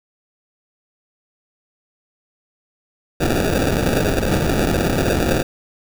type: noise with sample-and-hold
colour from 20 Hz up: white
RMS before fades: -18 dBFS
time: 3.2-5.43 s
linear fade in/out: 10 ms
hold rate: 1050 Hz
effects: none